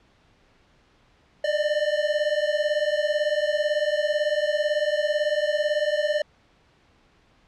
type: beating tone pair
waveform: square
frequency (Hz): 591 / 609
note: D5 / D#5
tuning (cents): +11 / -37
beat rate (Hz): 18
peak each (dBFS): -25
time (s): 1.44-6.22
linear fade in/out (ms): 5
effects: pink hiss -60 dBFS RMS until 7.47 s + low-pass 4000 Hz 12 dB/octave